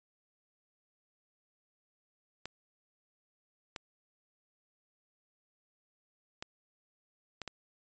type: clicks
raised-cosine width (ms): 0.2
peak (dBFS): -22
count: 5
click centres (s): 2.456 / 3.762 / 6.425 / 7.417 / 7.477
effects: resampled to 16000 Hz